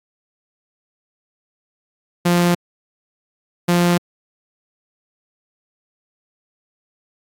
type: tone pair in turn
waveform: sawtooth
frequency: 174.61 / 174.61 Hz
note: F3 / F3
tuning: 0 / 0 cents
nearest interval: unison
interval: 0 cents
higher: neither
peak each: -9 dBFS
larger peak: neither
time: 2.25-2.55 / 3.68-3.98 s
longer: neither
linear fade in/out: 10 ms
effects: AAC 48 kbps